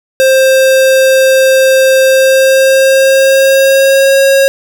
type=tone with pitch glide; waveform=square; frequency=528 to 544.7 Hz; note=C5 to C#5; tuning=+16 to -30 cents; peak=-5 dBFS; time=0.2-4.48 s; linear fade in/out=0 ms; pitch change=+54 cents; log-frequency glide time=2.04-4.2 s; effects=none